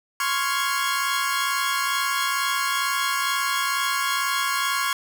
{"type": "chord", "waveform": "sawtooth", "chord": "Db major seventh", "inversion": "third", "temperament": "equal", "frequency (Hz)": [1046.5, 1108.7, 1396.9, 1661.2], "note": ["C6", "Db6", "F6", "Ab6"], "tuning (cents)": [0, 0, 0, 0], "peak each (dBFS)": [-25, -22, -25, -25], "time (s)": [0.2, 4.93], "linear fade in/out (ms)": 2, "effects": []}